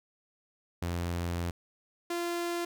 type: tone pair in turn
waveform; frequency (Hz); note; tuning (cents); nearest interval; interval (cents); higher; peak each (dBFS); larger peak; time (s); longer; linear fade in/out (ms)
sawtooth; 86.4 / 344.7; F2 / F4; -18 / -23; 2 octaves; 2395; second; -27; neither; 0.82-1.51 / 2.1-2.65; first; 5
effects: none